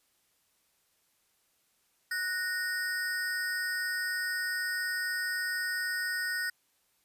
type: ring-modulated tone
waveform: square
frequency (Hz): 1661.2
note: G#6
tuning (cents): 0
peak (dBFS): -28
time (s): 2.11-6.5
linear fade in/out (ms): 5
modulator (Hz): 188
effects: white hiss -72 dBFS RMS until 7.04 s + resampled to 32000 Hz